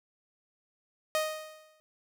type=tone with exponential decay; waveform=sawtooth; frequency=622.3 Hz; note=D#5; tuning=in tune; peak=-21 dBFS; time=1.15-1.8 s; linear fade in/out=0 ms; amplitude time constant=140 ms; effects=none